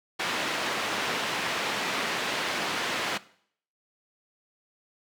white band-pass noise, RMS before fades -30 dBFS, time 0.19-3.18 s, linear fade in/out 10 ms, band 190 to 2800 Hz, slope 12 dB/octave, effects noise-tail reverb RT60 0.6 s tail -19 dB re dry

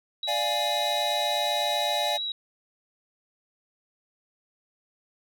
sine tone with vibrato, 3866 Hz, B7, 38 cents flat, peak -28 dBFS, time 0.23-2.32 s, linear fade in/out 2 ms, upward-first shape sine, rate 6.6 Hz, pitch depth 13 cents each way
square chord, D diminished, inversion none, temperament equal with one note detuned, 590.4 / 698.5 / 830.6 Hz, D5 / F5 / Ab5, +9 / 0 / 0 cents, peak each -31 dBFS, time 0.27-2.18 s, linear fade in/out 20 ms
effects none

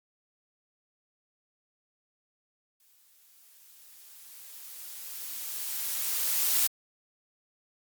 blue noise with exponential growth, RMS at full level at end -24 dBFS, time 2.8-6.67 s, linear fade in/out 2 ms, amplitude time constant 840 ms, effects Opus 48 kbps

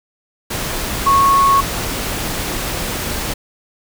sine tone in noise, 1102 Hz, C#6, 11 cents flat, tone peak -9 dBFS, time 1.06-1.61 s, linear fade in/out 10 ms, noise pink, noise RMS -22 dBFS, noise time 0.5-3.34 s, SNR +10 dB, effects none

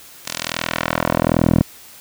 10% pulse tone with band-pass filter sweep, 41.24 Hz, E1, 2 cents sharp, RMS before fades -19 dBFS, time 0.25-1.63 s, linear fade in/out 10 ms, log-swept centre 7400 to 220 Hz, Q 0.73, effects white hiss -42 dBFS RMS until 2 s

